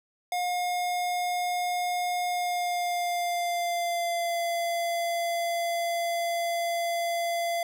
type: tone with pitch glide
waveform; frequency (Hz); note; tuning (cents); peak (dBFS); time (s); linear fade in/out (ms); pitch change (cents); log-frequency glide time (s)
square; 715 to 683.1; F5 to F5; +41 to -38; -27; 0.32-7.63; 2; -79; 2.26-4.41
effects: none